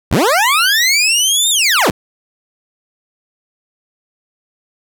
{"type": "linear two-way sweep", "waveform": "20% pulse", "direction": "up then down", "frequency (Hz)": [38.89, 3729, 38.89], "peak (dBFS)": -5, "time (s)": [0.11, 1.91], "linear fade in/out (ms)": 10, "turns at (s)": 1.5, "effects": []}